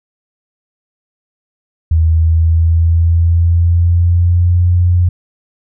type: tone with pitch glide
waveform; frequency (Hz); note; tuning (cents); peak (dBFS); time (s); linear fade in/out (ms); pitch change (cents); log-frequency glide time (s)
sine; 80.7 to 88.51; E2 to F2; -36 to +24; -7; 1.91-5.09; 5; +160; 2.07-4.68
effects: none